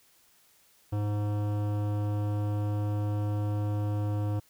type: tone with hard clipping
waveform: sine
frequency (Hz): 103.83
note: G#2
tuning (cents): 0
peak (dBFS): -29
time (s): 0.92-4.4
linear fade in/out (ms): 10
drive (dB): 16
effects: white hiss -63 dBFS RMS until 4.49 s